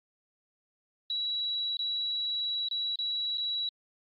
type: tone with dropouts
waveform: sine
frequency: 3907 Hz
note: B7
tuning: 19 cents flat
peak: -29 dBFS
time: 1.1-3.69 s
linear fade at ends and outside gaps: 2 ms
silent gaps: 1.77-1.791 / 2.686-2.711 / 2.958-2.988 / 3.374-3.38 s
effects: Opus 48 kbps